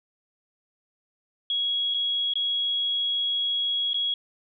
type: tone with dropouts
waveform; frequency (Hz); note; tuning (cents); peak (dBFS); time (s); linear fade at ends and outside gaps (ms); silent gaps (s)
sine; 3322; G#7; 0; -23; 1.5-4.14; 2; 1.94-1.944 / 2.337-2.355 / 3.933-3.943
effects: none